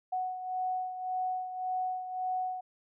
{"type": "beating tone pair", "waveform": "sine", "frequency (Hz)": [740, 741.8], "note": ["F#5", "F#5"], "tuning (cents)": [0, 4], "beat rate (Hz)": 1.8, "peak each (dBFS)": [-32, -39], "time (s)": [0.12, 2.61], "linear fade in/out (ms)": 10, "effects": []}